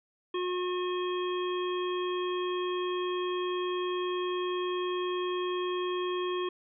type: harmonic tone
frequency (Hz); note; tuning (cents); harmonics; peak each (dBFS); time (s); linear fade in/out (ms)
361; F#4; -43; 1 / 3 / 5 / 7 / 9; -30 / -36 / -46 / -45 / -41; 0.34-6.49; 5
effects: none